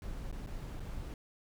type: noise with dropouts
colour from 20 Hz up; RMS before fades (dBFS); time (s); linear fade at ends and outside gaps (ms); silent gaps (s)
brown; -41; 0.02-1.14; 1; 0.314-0.326 / 0.463-0.471 / 0.797-0.803
effects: none